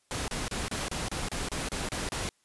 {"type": "noise bursts", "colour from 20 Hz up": "pink", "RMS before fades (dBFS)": -33, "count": 11, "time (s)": [0.11, 2.29], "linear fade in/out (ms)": 0, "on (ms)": 170, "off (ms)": 31, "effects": ["white hiss -70 dBFS RMS until 2.44 s", "resampled to 24000 Hz"]}